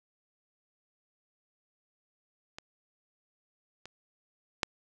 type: clicks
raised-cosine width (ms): 0.2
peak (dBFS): -24 / -27 / -9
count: 3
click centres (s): 2.585 / 3.856 / 4.632
effects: none